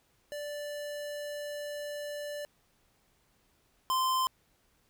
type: tone pair in turn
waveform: square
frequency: 586 / 1037.7 Hz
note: D5 / C6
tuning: -4 / -15 cents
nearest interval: minor seventh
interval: 989 cents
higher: second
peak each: -37 / -27 dBFS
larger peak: second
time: 0.32-2.45 / 3.9-4.27 s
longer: first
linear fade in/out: 0 ms
effects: pink hiss -70 dBFS RMS until 4.89 s